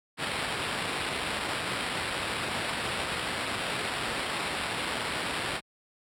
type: noise with sample-and-hold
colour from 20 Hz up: white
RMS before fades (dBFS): -32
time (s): 0.17-5.61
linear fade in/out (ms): 50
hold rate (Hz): 6300
effects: high-pass 60 Hz 12 dB/octave + low-pass 10000 Hz 12 dB/octave